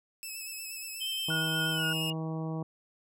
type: tone with vibrato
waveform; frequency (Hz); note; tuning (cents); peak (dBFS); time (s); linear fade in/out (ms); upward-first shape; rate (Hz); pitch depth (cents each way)
10% pulse; 2607; E7; -20; -30; 0.23-2.1; 0; sine; 8.4; 33
type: tone with pitch glide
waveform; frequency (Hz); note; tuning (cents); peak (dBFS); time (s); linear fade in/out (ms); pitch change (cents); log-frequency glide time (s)
sine; 3122 to 2846; G7 to F7; -8 to +32; -32; 1-2.13; 20; -160; 1.72-1.84
type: harmonic tone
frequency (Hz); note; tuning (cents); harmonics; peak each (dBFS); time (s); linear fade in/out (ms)
160; D#3; +49; 1 / 2 / 3 / 4 / 5 / 6 / 7; -33 / -39 / -43 / -45 / -47 / -49 / -50; 1.28-2.63; 5
type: tone with tremolo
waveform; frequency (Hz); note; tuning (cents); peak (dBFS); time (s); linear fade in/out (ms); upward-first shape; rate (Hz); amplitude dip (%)
sine; 1447; F#6; -39; -30; 1.3-1.93; 5; sine; 3.9; 45
effects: none